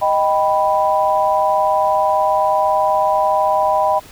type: chord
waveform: sine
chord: Eb augmented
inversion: none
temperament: equal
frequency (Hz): 622.3 / 784 / 987.8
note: Eb5 / G5 / B5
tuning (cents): 0 / 0 / 0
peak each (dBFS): -17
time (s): 0.01-4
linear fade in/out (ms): 20
effects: pink hiss -41 dBFS RMS until 4.11 s